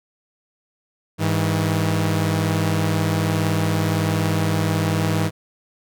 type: tone pair together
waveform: sawtooth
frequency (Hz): 101.23 / 160.7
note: G#2 / E3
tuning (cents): -44 / -44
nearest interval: minor sixth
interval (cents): 800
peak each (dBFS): -17 / -17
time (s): 1.18-5.31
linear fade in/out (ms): 50
effects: none